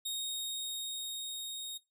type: tone with level ramp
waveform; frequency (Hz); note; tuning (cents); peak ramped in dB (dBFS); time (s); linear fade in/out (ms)
sawtooth; 3729; A#7; 0; -31 to -36; 0.05-1.78; 10
effects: noise-tail reverb RT60 0.2 s tail -20 dB re dry